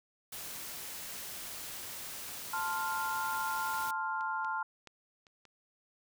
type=noise; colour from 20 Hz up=white; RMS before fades=-43 dBFS; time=0.32-3.91 s; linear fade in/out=5 ms
type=chord; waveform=sine; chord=F major; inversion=first; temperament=equal; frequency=880 / 1046.5 / 1396.9 Hz; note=A5 / C6 / F6; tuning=0 / 0 / 0 cents; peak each=-36 / -38 / -36 dBFS; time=2.53-4.63 s; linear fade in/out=5 ms
type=clicks; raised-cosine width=0.2 ms; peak=-36 / -34 / -32 / -42 / -41 dBFS; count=5; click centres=4.209 / 4.447 / 4.873 / 5.268 / 5.453 s
effects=none